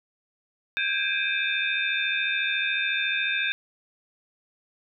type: tone cluster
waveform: sine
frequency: 1573 / 1647 / 2373 / 2569 / 3601 Hz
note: G6 / G#6 / D7 / E7 / A7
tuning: +6 / -15 / +17 / -45 / +39 cents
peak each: -30 dBFS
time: 0.77-3.52 s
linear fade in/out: 0 ms
effects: none